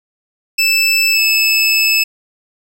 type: tone with pitch glide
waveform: 25% pulse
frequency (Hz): 2637 to 2614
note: E7 to E7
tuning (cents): 0 to -15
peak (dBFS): -7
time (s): 0.58-2.04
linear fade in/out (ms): 10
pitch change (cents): -15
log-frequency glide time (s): 1.1-1.22
effects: none